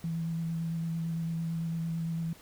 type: tone with vibrato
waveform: sine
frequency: 164.81 Hz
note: E3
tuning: in tune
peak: -30 dBFS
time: 0.04-2.33 s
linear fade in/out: 2 ms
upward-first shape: square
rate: 8.9 Hz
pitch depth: 13 cents each way
effects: pink hiss -55 dBFS RMS until 2.41 s